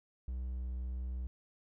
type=tone with vibrato; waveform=triangle; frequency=62.6 Hz; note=B1; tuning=24 cents sharp; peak=-34 dBFS; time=0.28-1.27 s; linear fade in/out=0 ms; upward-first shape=triangle; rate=1.6 Hz; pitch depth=8 cents each way; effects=none